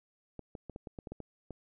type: clicks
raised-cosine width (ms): 2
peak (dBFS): -29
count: 10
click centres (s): 0.393 / 0.552 / 0.697 / 0.761 / 0.872 / 0.988 / 1.072 / 1.12 / 1.203 / 1.507
effects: none